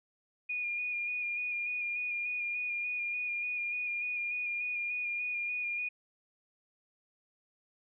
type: tone with vibrato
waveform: sine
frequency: 2438 Hz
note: D#7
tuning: 36 cents flat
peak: -32 dBFS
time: 0.49-5.89 s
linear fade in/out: 10 ms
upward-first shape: square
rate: 3.4 Hz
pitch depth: 19 cents each way
effects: none